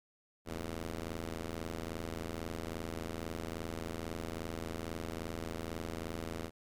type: ring-modulated tone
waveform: 10% pulse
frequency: 82.41 Hz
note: E2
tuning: in tune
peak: -27 dBFS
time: 0.45-6.51 s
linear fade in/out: 50 ms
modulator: 153 Hz
effects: MP3 96 kbps